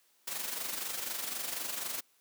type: noise with amplitude modulation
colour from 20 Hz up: white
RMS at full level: -35 dBFS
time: 0.27-2.01 s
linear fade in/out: 10 ms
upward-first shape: sine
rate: 24 Hz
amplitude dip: 55%
effects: white hiss -69 dBFS RMS until 2.2 s + high-pass 200 Hz 12 dB/octave